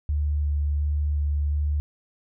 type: tone with vibrato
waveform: sine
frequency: 73.42 Hz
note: D2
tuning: in tune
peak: -21 dBFS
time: 0.09-1.8 s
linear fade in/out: 0 ms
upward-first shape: square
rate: 1.4 Hz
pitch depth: 9 cents each way
effects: none